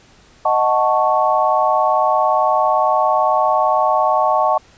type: chord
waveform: sine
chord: D# half-diminished seventh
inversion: none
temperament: equal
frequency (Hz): 622.3 / 740 / 880 / 1108.7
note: D#5 / F#5 / A5 / C#6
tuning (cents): 0 / 0 / 0 / 0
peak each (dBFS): -18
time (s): 0.45-4.58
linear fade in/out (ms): 5
effects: pink hiss -49 dBFS RMS until 4.77 s + resampled to 16000 Hz